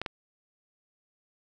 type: clicks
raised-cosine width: 0.3 ms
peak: -16 dBFS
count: 2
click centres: 0.016 / 0.062 s
effects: none